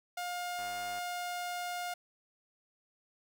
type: tone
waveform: sawtooth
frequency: 710 Hz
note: F5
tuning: 28 cents sharp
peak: -32 dBFS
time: 0.17-1.94 s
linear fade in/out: 5 ms
type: click train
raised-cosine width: 0.5 ms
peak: -36 dBFS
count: 41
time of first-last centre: 0.59-0.986 s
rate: 101 Hz
effects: none